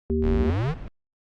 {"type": "harmonic tone", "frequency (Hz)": 77.78, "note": "D#2", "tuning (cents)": 0, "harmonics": [1, 3, 5], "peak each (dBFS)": [-25, -25, -25], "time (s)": [0.1, 0.5], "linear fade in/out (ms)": 0}
{"type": "exponential sweep", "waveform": "square", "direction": "up", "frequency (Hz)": [32.7, 174.61], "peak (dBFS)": -23, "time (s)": [0.21, 0.75], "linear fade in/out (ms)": 50}
{"type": "noise", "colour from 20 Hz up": "brown", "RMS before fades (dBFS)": -36, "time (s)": [0.46, 0.88], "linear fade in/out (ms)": 0}
{"effects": ["low-pass 3000 Hz 12 dB/octave", "Opus 48 kbps"]}